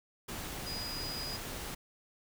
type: tone in noise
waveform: sine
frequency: 4924 Hz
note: D#8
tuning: 19 cents flat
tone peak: -39 dBFS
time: 0.66-1.37 s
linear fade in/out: 10 ms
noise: pink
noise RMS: -41 dBFS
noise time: 0.28-1.75 s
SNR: -1 dB
effects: none